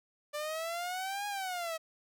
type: exponential two-way sweep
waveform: sawtooth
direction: up then down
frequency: 587.3 to 827 to 636 Hz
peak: -31 dBFS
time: 0.33-1.78 s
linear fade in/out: 20 ms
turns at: 1.27 s
effects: none